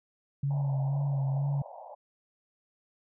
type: tone with vibrato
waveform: sine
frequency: 138.59 Hz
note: C#3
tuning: in tune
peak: -26 dBFS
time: 0.43-1.62 s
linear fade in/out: 5 ms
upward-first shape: sine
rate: 2.1 Hz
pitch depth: 38 cents each way
type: band-pass noise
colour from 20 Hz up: pink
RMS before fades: -46 dBFS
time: 0.5-1.95 s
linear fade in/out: 10 ms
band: 550 to 950 Hz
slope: 96 dB/octave
effects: none